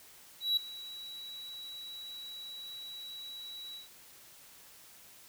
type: tone with ADSR envelope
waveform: triangle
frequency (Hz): 3905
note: B7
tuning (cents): -20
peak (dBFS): -23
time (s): 0.4-3.89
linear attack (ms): 170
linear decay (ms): 4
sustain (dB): -18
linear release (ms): 140
effects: white hiss -56 dBFS RMS until 5.28 s